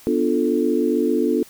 sine chord, B half-diminished seventh, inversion none, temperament equal, 246.9 / 293.7 / 349.2 / 440 Hz, B3 / D4 / F4 / A4, 0 / 0 / 0 / 0 cents, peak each -22 dBFS, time 0.07-1.43 s, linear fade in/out 0 ms, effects white hiss -47 dBFS RMS until 1.49 s

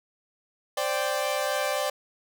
sawtooth chord, C suspended second, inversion none, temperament equal, 523.3 / 587.3 / 784 Hz, C5 / D5 / G5, 0 / 0 / 0 cents, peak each -27 / -24 / -28 dBFS, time 0.77-1.9 s, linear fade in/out 5 ms, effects none

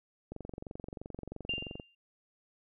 click train, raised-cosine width 2 ms, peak -28 dBFS, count 35, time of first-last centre 0.32-1.798 s, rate 23 Hz
sine tone with exponential decay, 2791 Hz, F7, 2 cents flat, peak -29 dBFS, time 1.49-1.95 s, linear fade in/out 5 ms, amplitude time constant 100 ms
effects none

